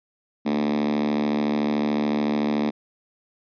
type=tone with high-pass filter; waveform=5% pulse; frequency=73.7 Hz; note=D2; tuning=7 cents sharp; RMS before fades=-23 dBFS; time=0.45-2.71 s; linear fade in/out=20 ms; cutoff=240 Hz; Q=9.2; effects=resampled to 11025 Hz